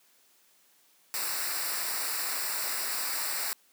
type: noise with comb filter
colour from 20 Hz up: white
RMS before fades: -32 dBFS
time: 1.14-3.53 s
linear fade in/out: 0 ms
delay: 0.31 ms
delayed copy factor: -0.75
effects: white hiss -64 dBFS RMS until 3.72 s + high-pass 200 Hz 12 dB/octave